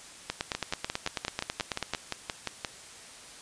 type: two click trains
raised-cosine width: 0.2 ms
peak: -12 / -13 dBFS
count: 16 / 13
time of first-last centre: 0.3-1.936 / 0.55-2.648 s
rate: 9.17 / 5.72 Hz
effects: white hiss -48 dBFS RMS until 3.41 s + resampled to 22050 Hz